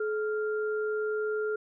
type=tone pair together; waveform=sine; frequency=428 / 1395.4 Hz; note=A4 / F6; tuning=-48 / -2 cents; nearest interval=octave + minor sixth; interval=2046 cents; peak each=-28 / -36 dBFS; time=0-1.56 s; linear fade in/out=5 ms; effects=none